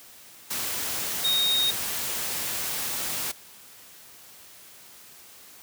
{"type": "tone in noise", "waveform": "sine", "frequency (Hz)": 3729, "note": "A#7", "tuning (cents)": 0, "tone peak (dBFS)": -21, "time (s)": [1.24, 1.71], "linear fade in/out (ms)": 10, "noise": "white", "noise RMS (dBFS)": -30, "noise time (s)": [0.5, 3.32], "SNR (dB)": 6, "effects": ["white hiss -49 dBFS RMS until 5.62 s", "high-pass 60 Hz 12 dB/octave"]}